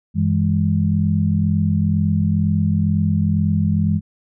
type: tone cluster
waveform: sine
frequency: 94.7 / 162.5 / 204.6 Hz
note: F#2 / E3 / G#3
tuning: +41 / -24 / -26 cents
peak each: -19 dBFS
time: 0.14-4.01 s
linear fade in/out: 50 ms
effects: none